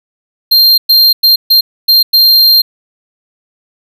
square tone bursts at uneven times, 4186 Hz, C8, in tune, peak -4 dBFS, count 6, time 0.51-0.78 / 0.89-1.13 / 1.23-1.36 / 1.5-1.61 / 1.88-2.03 / 2.13-2.62 s, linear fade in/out 10 ms, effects none

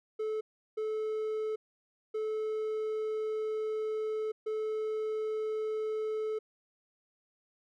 triangle tone bursts at uneven times, 433.8 Hz, A4, 25 cents flat, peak -29 dBFS, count 4, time 0.19-0.41 / 0.77-1.56 / 2.14-4.32 / 4.46-6.39 s, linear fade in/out 10 ms, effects none

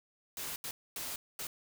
white noise bursts at uneven times, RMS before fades -40 dBFS, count 4, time 0.37-0.56 / 0.64-0.71 / 0.96-1.16 / 1.39-1.47 s, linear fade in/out 2 ms, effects none

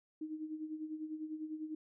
sine tone with tremolo, 311.1 Hz, D#4, in tune, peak -37 dBFS, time 0.21-1.75 s, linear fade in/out 5 ms, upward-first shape sine, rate 10 Hz, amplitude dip 65%, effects none

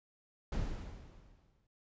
brown noise with exponential decay, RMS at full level -34 dBFS, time 0.52-1.67 s, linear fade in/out 5 ms, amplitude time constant 250 ms, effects resampled to 16000 Hz

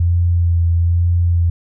sine tone with vibrato, 85.7 Hz, F2, 32 cents flat, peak -11 dBFS, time 0-1.5 s, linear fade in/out 5 ms, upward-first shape sine, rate 1.1 Hz, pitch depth 21 cents each way, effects none

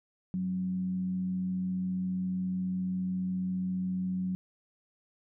sine tone with frequency modulation, 184.9 Hz, F#3, 1 cent flat, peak -29 dBFS, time 0.34-4.35 s, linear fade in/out 0 ms, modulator 85.5 Hz, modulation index 0.21, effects none

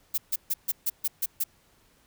violet noise bursts, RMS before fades -26 dBFS, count 8, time 0.14-1.44 s, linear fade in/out 10 ms, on 40 ms, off 140 ms, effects pink hiss -63 dBFS RMS until 2.06 s

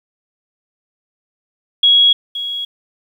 sine tone with echo, 3322 Hz, G#7, in tune, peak -7 dBFS, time 1.83-2.13 s, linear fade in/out 5 ms, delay 520 ms, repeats 1, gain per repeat -13 dB, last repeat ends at 2.65 s, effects 8-bit

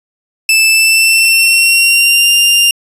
sawtooth tone with pitch glide, 2637 to 2794 Hz, E7 to F7, 0 to 0 cents, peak -3 dBFS, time 0.49-2.71 s, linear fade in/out 2 ms, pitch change +100 cents, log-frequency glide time 0.7-2.31 s, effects resampled to 32000 Hz

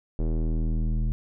square tone with low-pass filter sweep, 40 Hz, D#1, 49 cents sharp, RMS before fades -25 dBFS, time 0.19-1.12 s, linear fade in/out 0 ms, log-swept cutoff 430 to 170 Hz, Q 1.5, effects none

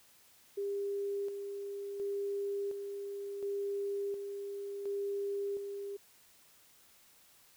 sine tone with tremolo, 400.8 Hz, G4, 38 cents sharp, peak -33 dBFS, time 0.57-5.97 s, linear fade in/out 10 ms, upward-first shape square, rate 0.7 Hz, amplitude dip 45%, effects white hiss -63 dBFS RMS until 7.56 s

